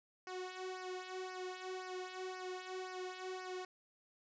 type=tone with flanger; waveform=sawtooth; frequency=370 Hz; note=F#4; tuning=in tune; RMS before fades=-45 dBFS; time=0.27-3.65 s; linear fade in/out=2 ms; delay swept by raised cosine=0.27 to 2.57 ms; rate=1.9 Hz; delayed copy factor=-0.8; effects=resampled to 16000 Hz